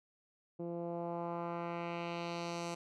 10% pulse tone with low-pass filter sweep, 170.9 Hz, F3, 37 cents flat, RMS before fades -40 dBFS, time 0.59-2.75 s, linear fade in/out 10 ms, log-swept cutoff 400 to 7600 Hz, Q 1.4, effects none

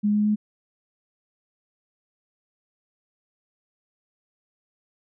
sine tone with pitch steps, 207.7 / 209.4 / 211.1 Hz, G#3 / G#3 / G#3, 0 / +15 / +29 cents, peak -18 dBFS, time 0.03-0.36 s, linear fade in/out 20 ms, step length 110 ms, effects none

